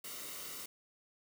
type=noise with comb filter; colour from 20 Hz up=white; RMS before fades=-45 dBFS; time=0.04-0.66 s; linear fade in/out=5 ms; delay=1.2 ms; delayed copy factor=-0.55; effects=none